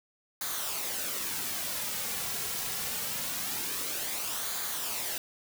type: noise with flanger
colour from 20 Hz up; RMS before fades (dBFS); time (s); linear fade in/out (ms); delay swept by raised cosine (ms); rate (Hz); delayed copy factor
white; -34; 0.41-5.18; 2; 0.36 to 3.36; 0.24; -0.5
effects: none